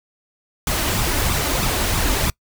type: noise with flanger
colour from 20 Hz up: pink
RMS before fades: -20 dBFS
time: 0.67-2.3 s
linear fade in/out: 2 ms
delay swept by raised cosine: 0.82 to 3.42 ms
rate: 3.1 Hz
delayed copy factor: +0.5
effects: noise-tail reverb RT60 0.1 s tail -25 dB re dry